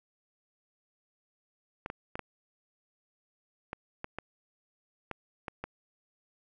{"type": "clicks", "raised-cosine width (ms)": 0.5, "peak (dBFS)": -21, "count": 10, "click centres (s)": [1.861, 1.901, 2.155, 2.193, 3.731, 4.044, 4.186, 5.113, 5.482, 5.64], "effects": []}